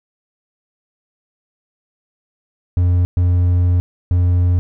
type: tone bursts at uneven times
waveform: triangle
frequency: 88.7 Hz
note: F2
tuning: 27 cents sharp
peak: -9 dBFS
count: 3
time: 2.77-3.05 / 3.17-3.8 / 4.11-4.59 s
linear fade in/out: 0 ms
effects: none